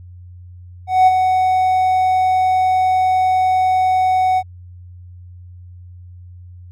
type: tone with ADSR envelope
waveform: triangle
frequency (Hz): 745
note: F#5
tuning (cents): +12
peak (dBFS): -3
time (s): 0.87-4.43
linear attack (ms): 200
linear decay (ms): 27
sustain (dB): -7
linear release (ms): 52
effects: tanh soft clip ceiling 0 dBFS + added 89 Hz sine -35 dBFS peak until 6.71 s